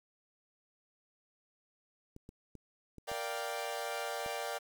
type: clicks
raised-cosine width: 3 ms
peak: -36 dBFS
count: 6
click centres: 2.164 / 2.291 / 2.553 / 2.983 / 3.116 / 4.262 s
type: chord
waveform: sawtooth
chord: G minor seventh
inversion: first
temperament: equal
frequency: 466.2 / 587.3 / 698.5 / 784 Hz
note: Bb4 / D5 / F5 / G5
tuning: 0 / 0 / 0 / 0 cents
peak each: -39 / -37 / -39 / -38 dBFS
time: 3.07-4.59 s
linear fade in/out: 20 ms
effects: 10-bit